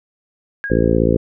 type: tone with exponential decay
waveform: sine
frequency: 1636 Hz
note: G#6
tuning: 26 cents flat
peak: -19 dBFS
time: 0.64-0.98 s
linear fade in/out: 0 ms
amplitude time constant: 72 ms
type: harmonic tone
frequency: 56.4 Hz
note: A1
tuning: 44 cents sharp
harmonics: 1 / 2 / 3 / 4 / 5 / 6 / 7 / 8 / 9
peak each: -21 / -21 / -21 / -21 / -21 / -21 / -21 / -21 / -21 dBFS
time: 0.7-1.17 s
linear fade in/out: 5 ms
effects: none